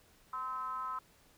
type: ring-modulated tone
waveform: triangle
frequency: 130.81 Hz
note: C3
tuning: in tune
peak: -31 dBFS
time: 0.33-0.99 s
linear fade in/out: 5 ms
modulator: 1160 Hz
effects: pink hiss -65 dBFS RMS until 1.37 s